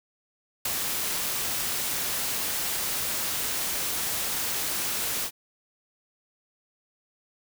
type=noise with ADSR envelope; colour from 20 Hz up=white; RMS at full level=-25 dBFS; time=0.65-5.31 s; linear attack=6 ms; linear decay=7 ms; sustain=-4 dB; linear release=63 ms; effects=none